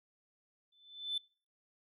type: tone with exponential growth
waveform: sine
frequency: 3520 Hz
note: A7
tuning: in tune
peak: -29 dBFS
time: 0.72-1.18 s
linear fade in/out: 5 ms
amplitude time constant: 98 ms
effects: noise-tail reverb RT60 0.4 s tail -25 dB re dry + tanh soft clip ceiling -29 dBFS